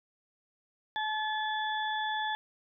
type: harmonic tone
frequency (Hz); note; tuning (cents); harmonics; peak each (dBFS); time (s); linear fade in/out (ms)
862; A5; -36; 1 / 2 / 4; -32 / -35 / -38; 0.96-2.35; 0
effects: none